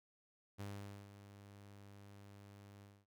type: tone with ADSR envelope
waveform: sawtooth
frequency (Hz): 100.7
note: G2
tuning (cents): +47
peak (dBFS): -40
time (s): 0.58-3.06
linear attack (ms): 24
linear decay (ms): 470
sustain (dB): -12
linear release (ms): 240
effects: none

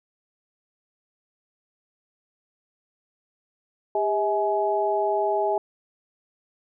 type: tone cluster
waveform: sine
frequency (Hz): 403 / 643 / 841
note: G4 / E5 / G#5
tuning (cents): +48 / -43 / +22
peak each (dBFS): -25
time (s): 3.95-5.58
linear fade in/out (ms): 2
effects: none

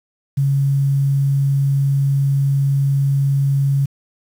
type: tone with quantisation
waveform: sine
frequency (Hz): 138.59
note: C#3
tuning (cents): 0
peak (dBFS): -13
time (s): 0.37-3.86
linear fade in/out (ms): 10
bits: 7
effects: none

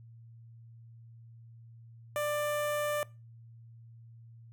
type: tone with notch filter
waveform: sawtooth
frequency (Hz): 592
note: D5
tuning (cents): +14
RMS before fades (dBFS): -32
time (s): 2.16-3.03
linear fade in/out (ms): 0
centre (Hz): 4600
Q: 1.1
effects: noise-tail reverb RT60 0.3 s tail -22 dB re dry + added 115 Hz sine -50 dBFS peak until 4.52 s

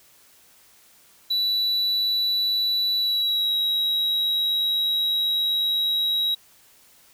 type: tone with pitch glide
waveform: triangle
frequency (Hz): 3951 to 3847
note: B7 to B7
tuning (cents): 0 to -46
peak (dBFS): -19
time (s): 1.3-6.35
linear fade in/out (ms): 10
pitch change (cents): -46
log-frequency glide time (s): 2.97-3.54
effects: white hiss -55 dBFS RMS until 7.13 s

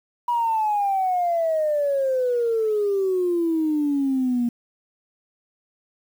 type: exponential sweep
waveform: sine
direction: down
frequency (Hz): 971 to 235.6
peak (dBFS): -18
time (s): 0.28-4.49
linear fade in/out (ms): 5
effects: tanh soft clip ceiling -14 dBFS + 8-bit

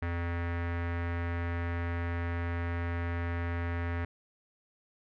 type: tone with low-pass filter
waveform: square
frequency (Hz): 85.7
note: F2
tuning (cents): -32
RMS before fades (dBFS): -33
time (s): 0.02-4.05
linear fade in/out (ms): 5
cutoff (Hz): 1900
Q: 3
effects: none

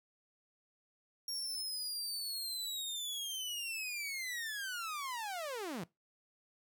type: linear sweep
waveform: sawtooth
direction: down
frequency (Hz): 5588 to 146.83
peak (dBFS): -35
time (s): 1.28-5.84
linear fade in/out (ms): 2
effects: noise-tail reverb RT60 0.2 s tail -21 dB re dry

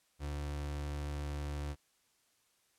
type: tone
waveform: 35% pulse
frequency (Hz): 72.8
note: D2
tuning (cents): -15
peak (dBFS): -35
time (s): 0.19-1.76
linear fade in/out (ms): 50
effects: white hiss -73 dBFS RMS until 2.78 s + low-pass 11000 Hz 12 dB/octave

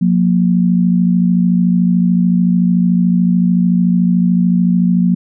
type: tone pair together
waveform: sine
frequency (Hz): 179.47 / 233.1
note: F3 / A#3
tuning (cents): +47 / 0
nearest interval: perfect fourth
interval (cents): 453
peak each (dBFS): -10 / -15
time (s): 0.01-5.15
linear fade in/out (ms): 10
effects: none

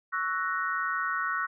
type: chord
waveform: sine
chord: F# dominant seventh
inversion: second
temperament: equal with one note detuned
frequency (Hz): 1117.7 / 1318.5 / 1480 / 1864.7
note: C#6 / E6 / F#6 / A#6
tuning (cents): +14 / 0 / 0 / 0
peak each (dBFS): -33 / -33 / -31 / -35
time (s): 0.12-1.47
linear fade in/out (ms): 20
effects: none

